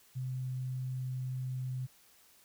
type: tone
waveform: sine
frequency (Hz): 128.7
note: C3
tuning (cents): -28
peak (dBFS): -34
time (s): 0.15-1.87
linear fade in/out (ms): 20
effects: white hiss -63 dBFS RMS until 2.44 s